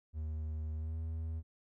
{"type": "tone with pitch glide", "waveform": "triangle", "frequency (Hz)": [77.78, 80.57], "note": ["D#2", "E2"], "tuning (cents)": [0, -39], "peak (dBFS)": -34, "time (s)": [0.13, 1.43], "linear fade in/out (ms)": 50, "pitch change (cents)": 61, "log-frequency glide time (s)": [0.75, 0.97], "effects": []}